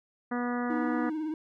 harmonic tone, 243.5 Hz, B3, 24 cents flat, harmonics 1 / 2 / 3 / 4 / 5 / 6 / 7 / 8, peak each -30 / -37 / -38 / -41 / -39 / -42 / -43 / -45 dBFS, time 0.31-1.1 s, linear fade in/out 10 ms
triangle tone with vibrato, 311.1 Hz, D#4, in tune, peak -28 dBFS, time 0.7-1.34 s, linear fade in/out 2 ms, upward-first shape triangle, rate 18 Hz, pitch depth 63 cents each way
effects none

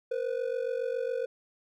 triangle ring-modulated tone, 493.9 Hz, B4, in tune, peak -24 dBFS, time 0.11-1.26 s, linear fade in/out 5 ms, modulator 23.6 Hz, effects none

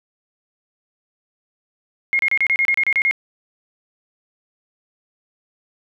sine tone bursts, 2147 Hz, C7, 44 cents sharp, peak -14 dBFS, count 11, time 2.13-3.111 s, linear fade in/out 0 ms, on 61 ms, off 31 ms, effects none

